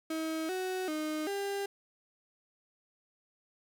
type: tone with pitch steps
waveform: 35% pulse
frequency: 319.3 / 371.8 / 308.4 / 398.7 Hz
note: D#4 / F#4 / D#4 / G4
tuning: +45 / +8 / -15 / +29 cents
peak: -31 dBFS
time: 0.1-1.66 s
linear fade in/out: 5 ms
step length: 390 ms
effects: none